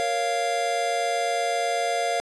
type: chord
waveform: square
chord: Bb minor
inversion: none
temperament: equal with one note detuned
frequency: 466.2 / 554.4 / 694.8 Hz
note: Bb4 / Db5 / F5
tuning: 0 / 0 / -9 cents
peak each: -31 / -31 / -25 dBFS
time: 0-2.2 s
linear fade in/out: 0 ms
effects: resampled to 22050 Hz